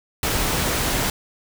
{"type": "noise", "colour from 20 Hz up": "pink", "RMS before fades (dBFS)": -22, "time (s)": [0.23, 1.1], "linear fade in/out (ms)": 2, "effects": []}